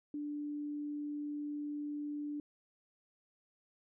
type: tone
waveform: sine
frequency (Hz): 293.9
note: D4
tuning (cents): +1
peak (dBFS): -37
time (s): 0.14-2.4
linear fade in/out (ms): 2
effects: none